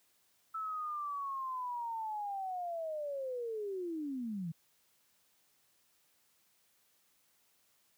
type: linear sweep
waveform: sine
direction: down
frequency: 1318.5 to 155.56 Hz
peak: -36 dBFS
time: 0.54-4.52 s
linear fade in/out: 10 ms
effects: white hiss -72 dBFS RMS until 7.97 s + high-pass 60 Hz 12 dB/octave